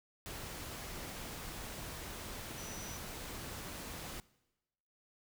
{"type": "tone in noise", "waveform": "sine", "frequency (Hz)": 5920, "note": "F#8", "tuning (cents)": 0, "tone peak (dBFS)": -49, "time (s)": [2.58, 2.97], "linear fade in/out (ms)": 0, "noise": "pink", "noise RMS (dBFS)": -45, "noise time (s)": [0.26, 4.2], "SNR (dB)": -7, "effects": ["noise-tail reverb RT60 1.0 s tail -21 dB re dry"]}